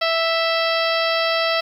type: harmonic tone with a mistuned harmonic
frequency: 659.3 Hz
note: E5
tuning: in tune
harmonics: 1 / 2 / 3 / 4 / 5 / 6 / 7 / 8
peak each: -21 / -24 / -26 / -27 / -28 / -29 / -29 / -30 dBFS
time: 0.01-1.61 s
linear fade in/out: 10 ms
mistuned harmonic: 5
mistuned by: -34 cents
effects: 8-bit